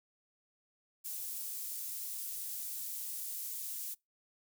pink high-pass noise, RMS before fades -41 dBFS, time 1.04-3.95 s, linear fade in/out 20 ms, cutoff 11000 Hz, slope 12 dB/octave, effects noise-tail reverb RT60 0.2 s tail -25 dB re dry

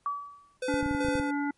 sine tone with exponential decay, 1146 Hz, D6, 43 cents flat, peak -25 dBFS, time 0.06-0.57 s, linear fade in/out 1 ms, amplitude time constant 110 ms
square tone with tremolo, 507 Hz, B4, 45 cents sharp, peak -30 dBFS, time 0.62-1.31 s, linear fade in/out 5 ms, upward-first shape square, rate 2.6 Hz, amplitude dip 60%
harmonic tone, 286.6 Hz, D4, 42 cents flat, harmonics 1 / 3 / 5 / 7, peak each -28 / -35 / -37 / -41 dBFS, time 0.68-1.51 s, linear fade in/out 5 ms
clicks, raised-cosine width 5 ms, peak -23 dBFS, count 9, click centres 0.741 / 0.829 / 0.861 / 0.911 / 0.949 / 1.049 / 1.085 / 1.154 / 1.199 s
effects pink hiss -70 dBFS RMS until 1.57 s + MP3 48 kbps

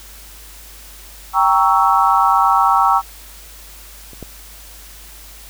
sine chord, G diminished seventh, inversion none, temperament equal with one note detuned, 784 / 932.3 / 1117.7 / 1318.5 Hz, G5 / Bb5 / Db6 / Fb6, 0 / 0 / +14 / 0 cents, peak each -16 dBFS, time 1.33-3.02 s, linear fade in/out 50 ms
clicks, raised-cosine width 2 ms, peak -25 / -17 dBFS, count 2, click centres 4.133 / 4.227 s
effects added 50 Hz sine -40 dBFS peak until 5.49 s + white hiss -40 dBFS RMS until 5.49 s

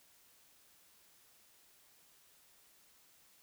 silence, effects white hiss -66 dBFS RMS until 3.42 s

